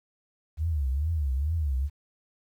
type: tone with vibrato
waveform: sine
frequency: 73.42 Hz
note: D2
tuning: in tune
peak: -24 dBFS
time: 0.57-1.9 s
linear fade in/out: 50 ms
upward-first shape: triangle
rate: 2.3 Hz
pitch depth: 260 cents each way
effects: 10-bit